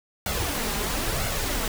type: noise with flanger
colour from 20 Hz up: pink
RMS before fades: -27 dBFS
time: 0.26-1.68 s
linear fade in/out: 2 ms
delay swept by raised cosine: 1.4 to 5 ms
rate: 1 Hz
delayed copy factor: +0.55
effects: none